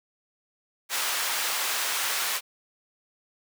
pink high-pass noise, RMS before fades -28 dBFS, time 0.89-2.41 s, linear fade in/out 50 ms, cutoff 1100 Hz, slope 12 dB/octave, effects none

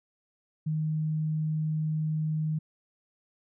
sine tone, 155.56 Hz, D#3, in tune, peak -26 dBFS, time 0.66-2.59 s, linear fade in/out 10 ms, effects none

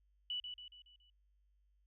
sine tone with echo, 2960 Hz, F#7, in tune, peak -37 dBFS, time 0.3-0.4 s, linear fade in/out 2 ms, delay 140 ms, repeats 5, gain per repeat -6 dB, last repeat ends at 1.1 s, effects added 50 Hz sine -70 dBFS peak until 1.86 s

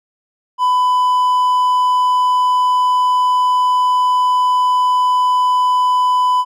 triangle tone, 1000 Hz, B5, 21 cents sharp, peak -9 dBFS, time 0.58-6.45 s, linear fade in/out 50 ms, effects none

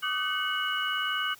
sine tone cluster, 1161 / 1242 / 1518 / 2199 / 2937 Hz, D6 / D#6 / F#6 / C#7 / F#7, -20 / -3 / +44 / -14 / -13 cents, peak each -37 / -34 / -31 / -39 / -31 dBFS, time 0.02-1.35 s, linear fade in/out 20 ms, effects white hiss -54 dBFS RMS until 1.39 s + high-pass 60 Hz 12 dB/octave

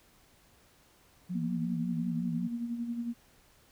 sine tone with vibrato, 172.6 Hz, F3, 20 cents flat, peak -32 dBFS, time 1.29-2.48 s, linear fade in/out 20 ms, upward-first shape sine, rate 5.5 Hz, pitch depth 93 cents each way
sine tone with tremolo, 235.9 Hz, A#3, 21 cents sharp, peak -30 dBFS, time 1.34-3.14 s, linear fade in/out 20 ms, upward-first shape sine, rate 11 Hz, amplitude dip 55%
effects pink hiss -63 dBFS RMS until 3.71 s

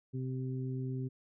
harmonic tone, 129.7 Hz, C3, 15 cents flat, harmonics 1 / 2 / 3, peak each -35 / -41 / -45 dBFS, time 0.13-1.09 s, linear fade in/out 20 ms, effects none

